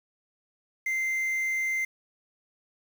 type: tone with quantisation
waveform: triangle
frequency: 2084 Hz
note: C7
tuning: 7 cents flat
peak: -24 dBFS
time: 0.86-1.85 s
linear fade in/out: 5 ms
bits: 8
effects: none